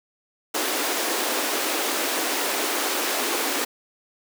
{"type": "high-pass noise", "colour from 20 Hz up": "pink", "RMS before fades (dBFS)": -25, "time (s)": [0.54, 3.65], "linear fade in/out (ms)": 10, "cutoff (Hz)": 270, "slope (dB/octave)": 48, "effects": []}